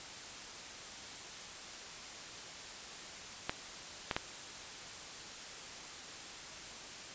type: clicks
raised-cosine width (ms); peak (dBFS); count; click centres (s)
0.3; -16; 3; 3.495 / 4.112 / 4.165
effects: white hiss -47 dBFS RMS until 7.14 s + resampled to 16000 Hz